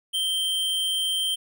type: tone with amplitude modulation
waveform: square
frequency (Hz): 3136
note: G7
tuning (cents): 0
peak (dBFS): -22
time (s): 0.13-1.36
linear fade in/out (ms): 20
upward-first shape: sine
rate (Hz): 175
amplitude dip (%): 35
effects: none